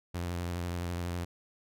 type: tone with vibrato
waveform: sawtooth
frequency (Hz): 87.31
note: F2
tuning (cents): 0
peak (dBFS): -29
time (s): 0.14-1.25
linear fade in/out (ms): 10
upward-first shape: sine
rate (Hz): 12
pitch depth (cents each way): 33
effects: none